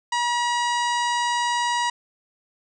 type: harmonic tone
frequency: 960 Hz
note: B5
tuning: 49 cents flat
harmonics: 1 / 2 / 3 / 4 / 5 / 6 / 7 / 8 / 9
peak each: -22 / -28 / -32 / -34 / -36 / -38 / -39 / -40 / -41 dBFS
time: 0.12-1.9 s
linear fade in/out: 5 ms
effects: none